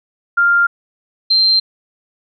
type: tone pair in turn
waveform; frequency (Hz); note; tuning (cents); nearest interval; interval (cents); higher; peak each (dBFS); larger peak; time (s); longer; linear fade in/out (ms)
sine; 1396.9 / 4146; F6 / C8; 0 / -17; octave + perfect fifth; 1883; second; -9; neither; 0.37-0.67 / 1.3-1.6; neither; 10
effects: none